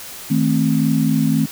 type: chord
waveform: sine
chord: A diminished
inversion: second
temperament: just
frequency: 158.4 / 220 / 264 Hz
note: Eb3 / A3 / C4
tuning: +31 / 0 / +16 cents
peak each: -18 dBFS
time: 0.3-1.46 s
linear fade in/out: 10 ms
effects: white hiss -34 dBFS RMS until 1.51 s

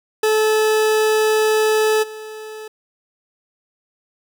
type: tone with level steps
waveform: 40% pulse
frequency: 433.2 Hz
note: A4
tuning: 27 cents flat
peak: -13 / -30 dBFS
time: 0.23-2.68 s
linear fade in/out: 5 ms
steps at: 2.02 s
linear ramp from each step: 20 ms
effects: none

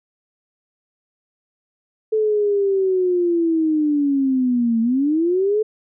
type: linear two-way sweep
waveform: sine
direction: down then up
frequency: 438.5 to 223.9 to 438.5 Hz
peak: -15 dBFS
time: 2.12-5.63 s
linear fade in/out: 10 ms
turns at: 4.81 s
effects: none

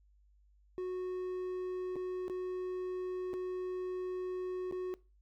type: tone with dropouts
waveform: triangle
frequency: 367 Hz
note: F#4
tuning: 14 cents flat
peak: -33 dBFS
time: 0.78-4.94 s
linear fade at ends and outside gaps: 0 ms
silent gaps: 1.957-1.964 / 2.281-2.298 / 3.333-3.339 / 4.712-4.724 s
effects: noise-tail reverb RT60 0.3 s tail -21 dB re dry + added 50 Hz sine -63 dBFS peak until 5.21 s

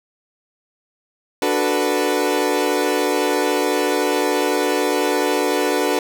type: chord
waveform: 30% pulse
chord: B minor seventh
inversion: first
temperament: equal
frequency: 293.7 / 370 / 440 / 493.9 Hz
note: D4 / F#4 / A4 / B4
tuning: 0 / 0 / 0 / 0 cents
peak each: -20 dBFS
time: 1.42-5.99 s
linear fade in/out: 2 ms
effects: none

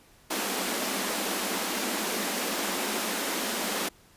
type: high-pass noise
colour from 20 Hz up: pink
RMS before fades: -30 dBFS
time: 0.3-3.89 s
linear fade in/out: 10 ms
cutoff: 190 Hz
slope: 96 dB/octave
effects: pink hiss -58 dBFS RMS until 4.16 s + resampled to 32000 Hz

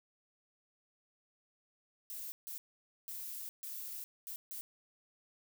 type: noise bursts at uneven times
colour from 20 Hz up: violet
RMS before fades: -44 dBFS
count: 6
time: 2.1-2.32 / 2.47-2.58 / 3.08-3.49 / 3.63-4.04 / 4.27-4.36 / 4.51-4.61 s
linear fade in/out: 0 ms
effects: none

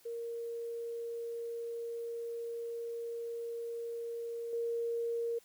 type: tone with level steps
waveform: sine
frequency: 466.2 Hz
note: A#4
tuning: in tune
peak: -37 / -32 dBFS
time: 0.05-5.39 s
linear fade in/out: 10 ms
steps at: 4.53 s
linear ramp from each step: 2 ms
effects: white hiss -64 dBFS RMS until 5.44 s

